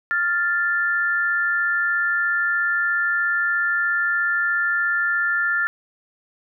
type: tone pair together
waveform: sine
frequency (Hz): 1396.9 / 1760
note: F6 / A6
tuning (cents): 0 / 0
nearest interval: major third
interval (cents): 400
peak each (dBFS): -21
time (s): 0.11-5.67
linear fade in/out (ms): 0
effects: none